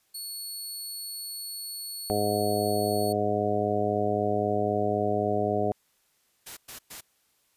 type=tone; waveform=15% pulse; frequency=4402 Hz; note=C#8; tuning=13 cents flat; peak=-28 dBFS; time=0.14-3.13 s; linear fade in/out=10 ms
type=harmonic tone; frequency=103.83 Hz; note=G#2; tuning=in tune; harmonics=1 / 2 / 3 / 4 / 5 / 6 / 7; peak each=-34 / -33 / -34 / -29 / -34 / -30 / -30 dBFS; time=2.1-5.72 s; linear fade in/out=0 ms
type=noise bursts; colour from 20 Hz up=white; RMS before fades=-41 dBFS; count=3; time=6.46-7.01 s; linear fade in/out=10 ms; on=110 ms; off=110 ms
effects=white hiss -69 dBFS RMS until 7.56 s + resampled to 32000 Hz